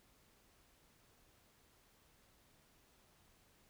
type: silence
effects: pink hiss -70 dBFS RMS until 3.69 s